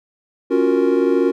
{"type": "chord", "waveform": "triangle", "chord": "Gb major seventh", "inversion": "second", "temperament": "equal", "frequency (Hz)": [277.2, 349.2, 370, 466.2], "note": ["Db4", "F4", "Gb4", "Bb4"], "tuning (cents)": [0, 0, 0, 0], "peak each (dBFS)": -17, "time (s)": [0.5, 1.32], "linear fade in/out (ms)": 20, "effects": []}